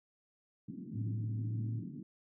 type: band-pass noise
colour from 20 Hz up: pink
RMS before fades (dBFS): -45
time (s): 0.68-2.03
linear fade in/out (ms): 5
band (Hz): 140 to 300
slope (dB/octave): 48
type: tone with pitch glide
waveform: sine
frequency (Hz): 110.1 to 113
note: A2 to A2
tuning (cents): +2 to +47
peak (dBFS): -34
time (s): 0.93-1.83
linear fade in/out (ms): 50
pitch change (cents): +45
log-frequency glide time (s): 1.35-1.7
effects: none